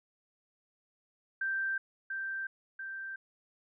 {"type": "tone with echo", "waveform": "sine", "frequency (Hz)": 1568, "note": "G6", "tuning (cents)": 0, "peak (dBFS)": -30, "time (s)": [1.41, 1.78], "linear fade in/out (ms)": 5, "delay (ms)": 690, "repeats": 2, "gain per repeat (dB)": -4, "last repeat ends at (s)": 3.16, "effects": []}